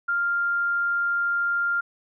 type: tone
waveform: sine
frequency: 1396.9 Hz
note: F6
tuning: in tune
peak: -21 dBFS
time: 0.08-1.81 s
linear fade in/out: 10 ms
effects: none